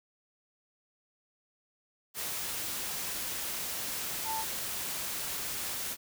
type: tone in noise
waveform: sine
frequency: 888 Hz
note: A5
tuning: 16 cents sharp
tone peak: -33 dBFS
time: 4.24-4.45 s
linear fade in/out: 50 ms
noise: white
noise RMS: -36 dBFS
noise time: 2.14-5.97 s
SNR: 0 dB
effects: none